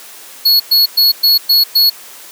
square tone bursts, 4357 Hz, C#8, 31 cents flat, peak -7 dBFS, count 6, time 0.45-1.9 s, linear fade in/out 10 ms, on 150 ms, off 110 ms, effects white hiss -35 dBFS RMS until 2.31 s + high-pass 300 Hz 12 dB/octave

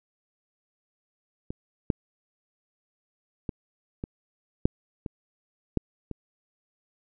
clicks, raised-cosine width 3 ms, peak -21 / -9 / -17 / -19 / -6 / -20 / -10 / -21 dBFS, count 8, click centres 1.505 / 1.902 / 3.492 / 4.039 / 4.655 / 5.062 / 5.773 / 6.113 s, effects none

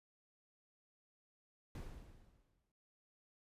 brown noise with exponential decay, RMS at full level -45 dBFS, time 1.75-2.72 s, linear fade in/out 2 ms, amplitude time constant 210 ms, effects resampled to 32000 Hz

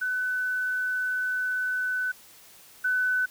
sine tone pair in turn, 1503 / 1503 Hz, F#6 / F#6, +27 / +27 cents, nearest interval unison, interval 0 cents, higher neither, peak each -25 / -22 dBFS, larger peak second, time 0.01-2.12 / 2.84-3.26 s, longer first, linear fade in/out 10 ms, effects white hiss -52 dBFS RMS until 3.3 s

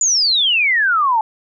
sine exponential sweep, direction down, 7110 to 852 Hz, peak -12 dBFS, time 0.01-1.21 s, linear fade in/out 2 ms, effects none

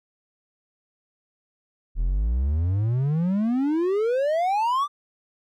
triangle exponential sweep, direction up, 38.24 to 1200 Hz, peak -18 dBFS, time 1.95-4.88 s, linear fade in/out 50 ms, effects none

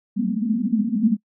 white band-pass noise, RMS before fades -21 dBFS, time 0.16-1.17 s, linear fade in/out 20 ms, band 200 to 240 Hz, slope 96 dB/octave, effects noise-tail reverb RT60 0.1 s tail -24 dB re dry

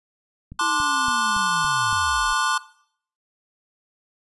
click train, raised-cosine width 5 ms, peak -25 dBFS, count 6, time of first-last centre 0.52-1.928 s, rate 3.55 Hz
square chord, D dominant seventh, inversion second, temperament equal with one note detuned, 880 / 1046.5 / 1174.7 / 1457.1 Hz, A5 / C6 / D6 / F#6, 0 / 0 / 0 / -27 cents, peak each -30 / -25 / -26 / -26 dBFS, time 0.59-2.58 s, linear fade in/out 5 ms
sine linear sweep, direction down, 333.7 to 31.95 Hz, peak -34 dBFS, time 0.61-2.33 s, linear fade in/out 0 ms
effects noise-tail reverb RT60 0.6 s tail -18 dB re dry + resampled to 24000 Hz

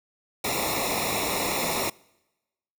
pink noise with comb filter, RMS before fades -27 dBFS, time 0.44-1.9 s, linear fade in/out 5 ms, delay 0.64 ms, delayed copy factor -0.95, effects noise-tail reverb RT60 1.0 s tail -25 dB re dry

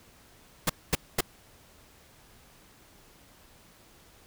pink noise bursts, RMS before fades -24 dBFS, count 3, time 0.67-1.208 s, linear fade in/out 5 ms, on 26 ms, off 230 ms, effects pink hiss -57 dBFS RMS until 4.26 s

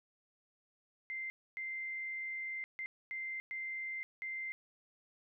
sine tone bursts at uneven times, 2086 Hz, C7, 6 cents flat, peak -38 dBFS, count 6, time 1.1-1.3 / 1.57-2.64 / 2.79-2.86 / 3.11-3.4 / 3.51-4.03 / 4.22-4.52 s, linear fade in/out 0 ms, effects none

